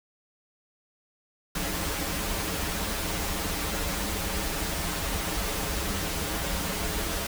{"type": "noise with comb filter", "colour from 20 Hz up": "pink", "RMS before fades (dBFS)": -30, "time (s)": [1.55, 7.27], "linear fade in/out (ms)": 5, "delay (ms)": 8.1, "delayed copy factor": -0.95, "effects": []}